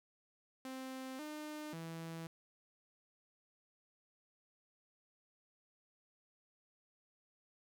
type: tone with pitch steps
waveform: sawtooth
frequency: 261.6 / 303 / 164.4 Hz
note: C4 / D#4 / E3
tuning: 0 / -46 / -4 cents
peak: -40 dBFS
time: 0.65-2.27 s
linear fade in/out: 2 ms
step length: 540 ms
effects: none